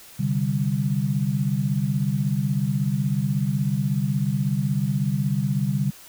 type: chord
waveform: sine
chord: C suspended second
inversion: none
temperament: just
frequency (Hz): 130.81 / 147.16 / 196.22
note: C3 / D3 / G3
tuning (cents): 0 / +4 / +2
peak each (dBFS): -25 / -24 / -25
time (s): 0.19-5.91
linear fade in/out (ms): 10
effects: white hiss -46 dBFS RMS until 6.08 s